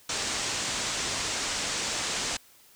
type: low-pass noise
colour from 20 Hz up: white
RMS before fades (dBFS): -31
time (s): 0.09-2.37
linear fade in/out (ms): 5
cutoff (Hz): 8100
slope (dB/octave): 48
effects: white hiss -57 dBFS RMS until 2.75 s